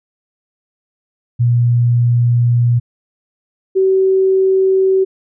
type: tone pair in turn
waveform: sine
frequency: 120 / 381.2 Hz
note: B2 / G4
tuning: -49 / -48 cents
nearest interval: octave + minor sixth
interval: 2001 cents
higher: second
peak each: -9 dBFS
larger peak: neither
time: 1.39-2.8 / 3.75-5.05 s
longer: first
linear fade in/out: 20 ms
effects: none